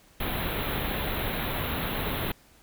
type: band-stop noise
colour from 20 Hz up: pink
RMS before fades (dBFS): -30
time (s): 0.2-2.32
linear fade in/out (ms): 5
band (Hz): 4000 to 11000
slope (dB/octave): 96
effects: pink hiss -58 dBFS RMS until 2.62 s